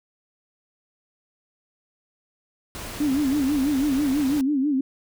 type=noise; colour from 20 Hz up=pink; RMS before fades=-35 dBFS; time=2.75-4.41 s; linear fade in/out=0 ms
type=tone with vibrato; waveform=sine; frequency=280 Hz; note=C#4; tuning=18 cents sharp; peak=-19 dBFS; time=3-4.81 s; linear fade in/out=5 ms; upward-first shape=sine; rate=6.1 Hz; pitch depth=130 cents each way
effects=none